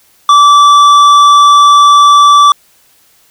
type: tone with tanh clipping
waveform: sine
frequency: 1160 Hz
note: D6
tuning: 22 cents flat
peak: -3 dBFS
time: 0.29-2.52 s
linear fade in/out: 2 ms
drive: 11 dB
effects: white hiss -48 dBFS RMS until 3.3 s